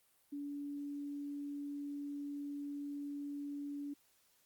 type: tone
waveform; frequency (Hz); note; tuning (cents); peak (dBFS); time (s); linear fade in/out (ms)
sine; 286.6; D4; -42; -40; 0.32-3.94; 10
effects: white hiss -72 dBFS RMS until 4.45 s + Opus 32 kbps